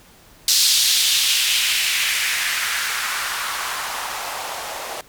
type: noise with band-pass filter sweep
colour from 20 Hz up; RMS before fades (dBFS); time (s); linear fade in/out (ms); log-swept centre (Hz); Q
blue; -21; 0.48-5.01; 2; 4600 to 600; 1.9
effects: pink hiss -49 dBFS RMS until 5.08 s